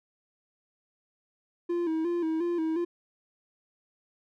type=tone with vibrato; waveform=triangle; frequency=332.9 Hz; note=E4; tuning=17 cents sharp; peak=-24 dBFS; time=1.69-2.85 s; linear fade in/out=10 ms; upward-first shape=square; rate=2.8 Hz; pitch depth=69 cents each way; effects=none